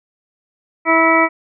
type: harmonic tone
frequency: 326.4 Hz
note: E4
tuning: 17 cents flat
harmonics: 1 / 2 / 3 / 4 / 6 / 7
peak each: -17 / -17 / -17 / -17 / -17 / -17 dBFS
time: 0.85-1.29 s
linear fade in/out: 50 ms
effects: none